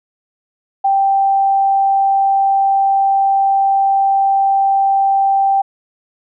sine tone, 784 Hz, G5, in tune, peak -10 dBFS, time 0.84-5.62 s, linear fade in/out 10 ms, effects none

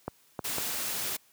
clicks, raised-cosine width 1 ms, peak -18 dBFS, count 3, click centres 0.08 / 0.392 / 0.583 s
white noise, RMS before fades -33 dBFS, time 0.44-1.17 s, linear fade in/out 10 ms
effects white hiss -63 dBFS RMS until 1.32 s + high-pass 80 Hz 12 dB/octave

